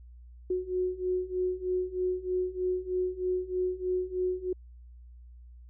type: beating tone pair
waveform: sine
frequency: 364.6 / 367.8 Hz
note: F#4 / F#4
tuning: -25 / -10 cents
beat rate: 3.2 Hz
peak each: -32 / -30 dBFS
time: 0.5-4.53 s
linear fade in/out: 5 ms
effects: added 60 Hz sine -47 dBFS peak until 5.69 s